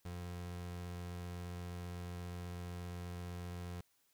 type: tone with vibrato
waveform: 30% pulse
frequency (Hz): 88.2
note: F2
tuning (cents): +18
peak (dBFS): -40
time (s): 0.05-3.81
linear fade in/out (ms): 5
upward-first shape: triangle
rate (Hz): 15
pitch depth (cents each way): 12
effects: white hiss -75 dBFS RMS until 4.13 s